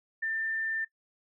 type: tone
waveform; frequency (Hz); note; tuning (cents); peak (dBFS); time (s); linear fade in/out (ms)
sine; 1789; A6; +28; -29; 0.22-0.85; 10
effects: noise-tail reverb RT60 0.1 s tail -20 dB re dry